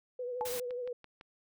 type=tone with vibrato; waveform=sine; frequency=493.9 Hz; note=B4; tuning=in tune; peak=-35 dBFS; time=0.19-0.93 s; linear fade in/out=5 ms; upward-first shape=triangle; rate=12 Hz; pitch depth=51 cents each way
type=tone with exponential decay; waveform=sine; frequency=859 Hz; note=A5; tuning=42 cents flat; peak=-28 dBFS; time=0.41-0.53 s; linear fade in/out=0 ms; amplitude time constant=25 ms
type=noise; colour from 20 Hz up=white; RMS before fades=-40 dBFS; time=0.45-0.6 s; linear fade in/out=5 ms
type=click train; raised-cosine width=0.3 ms; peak=-34 dBFS; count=5; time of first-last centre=0.54-1.211 s; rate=5.96 Hz
effects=none